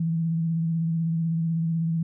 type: tone with vibrato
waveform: sine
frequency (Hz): 164.4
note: E3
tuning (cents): -4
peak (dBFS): -22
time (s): 0-2.03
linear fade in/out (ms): 5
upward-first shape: sine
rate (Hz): 16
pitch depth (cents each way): 30
effects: none